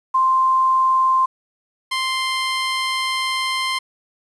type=tone pair in turn; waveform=sine / 15% pulse; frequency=1046.5 / 1046.5 Hz; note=C6 / C6; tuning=0 / 0 cents; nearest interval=unison; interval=0 cents; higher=neither; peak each=-13 dBFS; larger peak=neither; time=0.14-1.26 / 1.91-3.79 s; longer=second; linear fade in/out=10 ms; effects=resampled to 22050 Hz + 8-bit